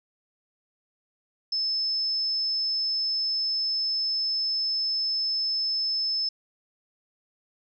sine tone, 5240 Hz, E8, 11 cents flat, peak -24 dBFS, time 1.52-6.29 s, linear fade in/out 5 ms, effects none

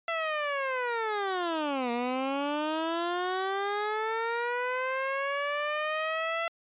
15% pulse linear two-way sweep, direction down then up, 673 to 235.1 to 673 Hz, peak -22 dBFS, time 0.08-6.48 s, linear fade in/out 2 ms, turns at 1.91 s, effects resampled to 8000 Hz

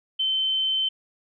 sine tone, 3082 Hz, G7, 30 cents flat, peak -21 dBFS, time 0.19-0.89 s, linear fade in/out 10 ms, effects none

